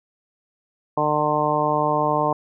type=harmonic tone; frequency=150.5 Hz; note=D3; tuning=43 cents sharp; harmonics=1 / 2 / 3 / 4 / 5 / 6 / 7; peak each=-29 / -28 / -27 / -24 / -26 / -24 / -24 dBFS; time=0.97-2.33 s; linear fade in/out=5 ms; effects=none